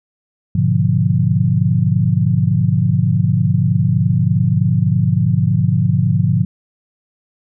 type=chord; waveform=sine; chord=G# diminished seventh; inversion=none; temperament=equal with one note detuned; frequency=103.83 / 123.47 / 146.83 / 175.83 Hz; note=G#2 / B2 / D3 / F3; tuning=0 / 0 / 0 / +12 cents; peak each=-17 dBFS; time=0.55-6.45 s; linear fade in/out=5 ms; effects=none